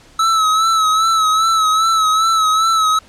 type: tone with vibrato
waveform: square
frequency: 1300 Hz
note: E6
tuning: 24 cents flat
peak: -12 dBFS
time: 0.19-2.99 s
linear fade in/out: 5 ms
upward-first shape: sine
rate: 2.5 Hz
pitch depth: 46 cents each way
effects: pink hiss -46 dBFS RMS until 3.08 s + low-pass 8000 Hz 12 dB/octave